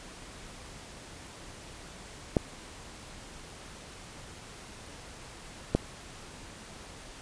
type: clicks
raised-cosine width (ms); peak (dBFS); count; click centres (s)
2; -9; 2; 2.368 / 5.75
effects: pink hiss -47 dBFS RMS until 7.21 s + resampled to 22050 Hz